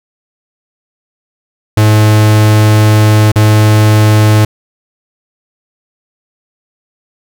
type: tone with dropouts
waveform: 45% pulse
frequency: 107 Hz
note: A2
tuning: 48 cents flat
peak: -4 dBFS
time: 1.77-4.45 s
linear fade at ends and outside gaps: 5 ms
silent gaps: 3.318-3.358 s
effects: none